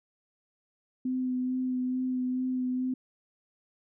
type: tone with vibrato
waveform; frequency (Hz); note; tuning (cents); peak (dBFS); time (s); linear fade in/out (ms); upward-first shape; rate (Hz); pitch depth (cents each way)
sine; 254.6; C4; -47; -27; 1.05-2.94; 5; sine; 2.3; 15
effects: none